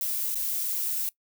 violet noise with dropouts, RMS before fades -29 dBFS, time 0.01-1.09 s, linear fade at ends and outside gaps 1 ms, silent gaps 0.346-0.355 s, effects noise-tail reverb RT60 0.1 s tail -21 dB re dry

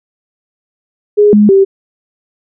sine tone with pitch steps, 415 / 208.7 / 389.5 Hz, G#4 / G#3 / G4, -1 / +9 / -11 cents, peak -3 dBFS, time 1.17-1.65 s, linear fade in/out 20 ms, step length 160 ms, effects none

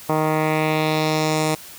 10% pulse tone with low-pass filter sweep, 155.7 Hz, D#3, 2 cents sharp, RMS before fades -20 dBFS, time 0.09-1.55 s, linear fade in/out 5 ms, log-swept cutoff 1200 to 9600 Hz, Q 1.6, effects white hiss -40 dBFS RMS until 1.78 s

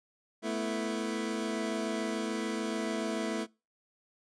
25% pulse chord, A suspended second, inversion none, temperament equal, 220 / 246.9 / 329.6 Hz, A3 / B3 / E4, 0 / 0 / 0 cents, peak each -31 / -35 / -32 dBFS, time 0.42-3.47 s, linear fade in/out 50 ms, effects noise-tail reverb RT60 0.3 s tail -25 dB re dry + resampled to 22050 Hz

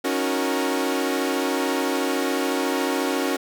sawtooth chord, D# minor seventh, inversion third, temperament equal with one note detuned, 277.2 / 311.1 / 365.5 / 466.2 Hz, C#4 / D#4 / F#4 / A#4, 0 / 0 / -21 / 0 cents, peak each -21 / -26 / -23 / -25 dBFS, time 0.04-3.37 s, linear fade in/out 10 ms, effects none

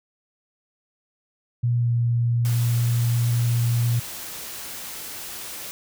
sine tone with pitch glide, 120 to 118.55 Hz, B2 to A#2, -49 to +30 cents, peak -18 dBFS, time 1.63-4 s, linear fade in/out 10 ms, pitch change -21 cents, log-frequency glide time 1.78-1.9 s
white noise, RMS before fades -35 dBFS, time 2.45-5.71 s, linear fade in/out 0 ms
effects none

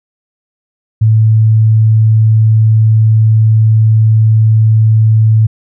sine tone, 110 Hz, A2, in tune, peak -4 dBFS, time 1.01-5.47 s, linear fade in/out 10 ms, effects none

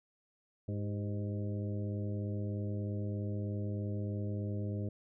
harmonic tone with a mistuned harmonic, 103.2 Hz, G#2, 10 cents flat, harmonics 1 / 2 / 3 / 4 / 5 / 6, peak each -35 / -41 / -45 / -47 / -49 / -51 dBFS, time 0.68-4.89 s, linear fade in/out 5 ms, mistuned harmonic 4, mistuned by -59 cents, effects none

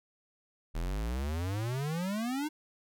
square exponential sweep, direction up, 38.89 to 313.6 Hz, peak -32 dBFS, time 0.74-2.49 s, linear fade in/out 20 ms, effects none

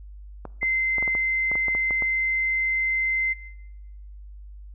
clicks, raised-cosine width 1 ms, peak -20 dBFS, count 12, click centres 0.453 / 0.63 / 0.983 / 1.026 / 1.078 / 1.151 / 1.516 / 1.555 / 1.683 / 1.75 / 1.908 / 2.023 s
sine tone, 2073 Hz, C7, 17 cents flat, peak -21 dBFS, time 0.61-3.34 s, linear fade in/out 20 ms
effects noise-tail reverb RT60 1.0 s tail -20 dB re dry + added 50 Hz sine -39 dBFS peak until 4.74 s

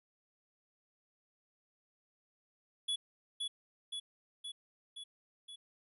square tone with echo, 3398 Hz, G#7, 39 cents sharp, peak -33 dBFS, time 2.88-2.96 s, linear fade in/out 10 ms, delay 520 ms, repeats 5, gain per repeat -3 dB, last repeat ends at 5.56 s, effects resampled to 32000 Hz

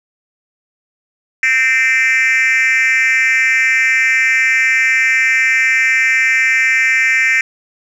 sine tone with frequency modulation, 2080 Hz, C7, 11 cents flat, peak -7 dBFS, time 1.43-7.41 s, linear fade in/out 2 ms, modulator 256 Hz, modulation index 1.4, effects tanh soft clip ceiling -9 dBFS + 8-bit

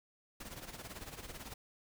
pink noise with tremolo, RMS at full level -45 dBFS, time 0.4-1.54 s, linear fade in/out 5 ms, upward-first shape sine, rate 18 Hz, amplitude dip 70%, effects none

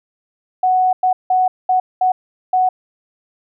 sine tone bursts at uneven times, 741 Hz, F#5, 2 cents sharp, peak -11 dBFS, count 6, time 0.63-0.93 / 1.03-1.13 / 1.3-1.48 / 1.69-1.8 / 2.01-2.12 / 2.53-2.69 s, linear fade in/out 5 ms, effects none

